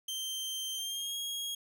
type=tone with pitch glide; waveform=sawtooth; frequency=3136 to 3282 Hz; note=G7 to G#7; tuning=0 to -21 cents; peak=-32 dBFS; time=0.08-1.55 s; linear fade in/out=5 ms; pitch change=+79 cents; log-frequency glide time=0.73-1.16 s; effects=none